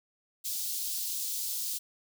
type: high-pass noise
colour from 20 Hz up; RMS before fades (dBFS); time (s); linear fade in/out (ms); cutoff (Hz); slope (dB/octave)
white; -34; 0.44-1.79; 20; 3800; 24
effects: none